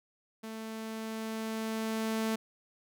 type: tone with level ramp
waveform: sawtooth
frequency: 221.5 Hz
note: A3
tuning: 12 cents sharp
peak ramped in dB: -36 to -25 dBFS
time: 0.43-2.36 s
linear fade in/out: 10 ms
effects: none

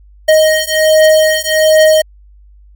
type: beating tone pair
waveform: square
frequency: 624 / 625.3 Hz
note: D#5 / D#5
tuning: +5 / +8 cents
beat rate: 1.3 Hz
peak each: -10 dBFS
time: 0.28-2.02 s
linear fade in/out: 10 ms
effects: added 50 Hz sine -38 dBFS peak until 2.75 s + MP3 96 kbps

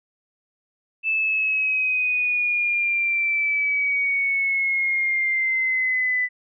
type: exponential sweep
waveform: sine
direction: down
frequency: 2637 to 1990 Hz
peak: -19 dBFS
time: 1.03-6.29 s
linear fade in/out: 50 ms
effects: none

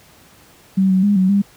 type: tone with pitch steps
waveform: sine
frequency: 191.3 / 187.7 / 204.2 / 187 / 200.1 Hz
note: G3 / F#3 / G#3 / F#3 / G3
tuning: -42 / +25 / -29 / +19 / +36 cents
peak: -11 dBFS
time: 0.77-1.42 s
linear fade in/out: 10 ms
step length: 130 ms
effects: pink hiss -48 dBFS RMS until 1.56 s + high-pass 60 Hz 12 dB/octave

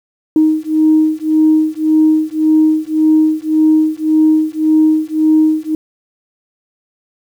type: beating tone pair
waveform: sine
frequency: 311.3 / 313.1 Hz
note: D#4 / D#4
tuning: +1 / +11 cents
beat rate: 1.8 Hz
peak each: -11 dBFS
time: 0.36-5.75 s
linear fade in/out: 2 ms
effects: tanh soft clip ceiling -1 dBFS + 7-bit

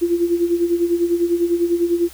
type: tone with tremolo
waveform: sine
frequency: 344 Hz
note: F4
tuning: 26 cents flat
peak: -12 dBFS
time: 0.01-2.09 s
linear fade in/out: 20 ms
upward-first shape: sine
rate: 10 Hz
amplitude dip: 70%
effects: added 65 Hz sine -45 dBFS peak until 2.13 s + white hiss -42 dBFS RMS until 2.13 s

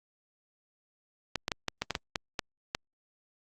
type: clicks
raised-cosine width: 0.2 ms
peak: -12 dBFS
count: 10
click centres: 1.357 / 1.481 / 1.518 / 1.683 / 1.82 / 1.907 / 1.952 / 2.158 / 2.392 / 2.749 s
effects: Opus 48 kbps

